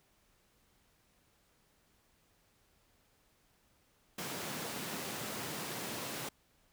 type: high-pass noise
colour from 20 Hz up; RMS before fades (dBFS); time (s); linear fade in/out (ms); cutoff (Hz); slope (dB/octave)
pink; -41; 4.18-6.29; 5; 130; 24
effects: pink hiss -71 dBFS RMS until 6.72 s